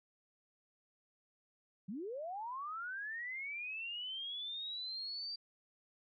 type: linear sweep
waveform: sine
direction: up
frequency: 170 to 4699 Hz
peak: -40 dBFS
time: 1.88-5.36 s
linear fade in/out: 10 ms
effects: none